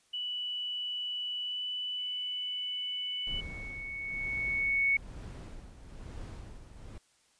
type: tone with pitch glide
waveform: sine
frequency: 2960 to 2981 Hz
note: F#7 to F#7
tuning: 0 to +12 cents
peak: -33 dBFS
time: 0.13-3.41 s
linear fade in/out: 10 ms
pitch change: +12 cents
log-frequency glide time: 1.43-1.61 s
type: tone with exponential growth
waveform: sine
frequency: 2217 Hz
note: C#7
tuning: in tune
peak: -23 dBFS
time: 1.98-4.97 s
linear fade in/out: 5 ms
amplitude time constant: 650 ms
type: noise with tremolo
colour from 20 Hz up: brown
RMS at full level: -42 dBFS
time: 3.27-6.98 s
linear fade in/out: 2 ms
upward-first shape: sine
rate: 1.1 Hz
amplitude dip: 65%
effects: white hiss -68 dBFS RMS until 7.39 s + resampled to 22050 Hz